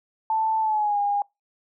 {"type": "tone with pitch glide", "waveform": "sine", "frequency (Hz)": [882, 813.5], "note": ["A5", "G#5"], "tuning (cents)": [4, -36], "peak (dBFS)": -20, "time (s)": [0.3, 1.22], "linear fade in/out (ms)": 2, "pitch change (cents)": -140, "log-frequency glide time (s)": [0.61, 0.99], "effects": ["noise-tail reverb RT60 0.2 s tail -25 dB re dry"]}